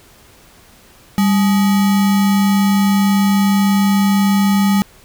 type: tone with sample-and-hold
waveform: sine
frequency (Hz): 198.2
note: G3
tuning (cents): +19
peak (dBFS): -10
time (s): 1.18-4.82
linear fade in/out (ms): 0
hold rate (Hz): 1050
effects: pink hiss -46 dBFS RMS until 5.04 s